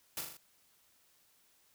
white noise with echo, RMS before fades -38 dBFS, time 0.17-0.21 s, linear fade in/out 2 ms, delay 40 ms, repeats 4, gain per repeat -4 dB, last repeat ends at 0.37 s, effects white hiss -69 dBFS RMS until 1.74 s

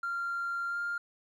triangle tone with pitch glide, 1386 to 1401.3 Hz, F6 to F6, -14 to +5 cents, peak -28 dBFS, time 0.03-0.98 s, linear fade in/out 5 ms, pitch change +19 cents, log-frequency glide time 0.68-0.78 s, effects tanh soft clip ceiling -28 dBFS

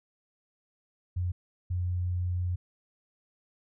sine tone bursts at uneven times, 89.4 Hz, F2, 41 cents sharp, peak -27 dBFS, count 2, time 1.16-1.32 / 1.7-2.56 s, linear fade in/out 10 ms, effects none

